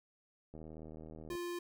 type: click train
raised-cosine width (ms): 2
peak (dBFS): -37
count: 65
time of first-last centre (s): 0.54-1.352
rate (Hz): 78.8
type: tone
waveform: square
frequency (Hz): 349.2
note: F4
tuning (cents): 0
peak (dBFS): -39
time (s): 1.3-1.59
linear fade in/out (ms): 5
effects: none